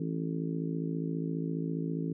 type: harmonic tone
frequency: 54.8 Hz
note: A1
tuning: 6 cents flat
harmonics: 3 / 4 / 5 / 6 / 7 / 8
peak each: -33 / -44 / -36 / -41 / -44 / -43 dBFS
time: 0-2.13 s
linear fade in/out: 5 ms
effects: none